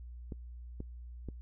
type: clicks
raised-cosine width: 3 ms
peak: -28 dBFS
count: 3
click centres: 0.322 / 0.804 / 1.287 s
effects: noise-tail reverb RT60 0.1 s tail -23 dB re dry + added 60 Hz sine -44 dBFS peak until 1.41 s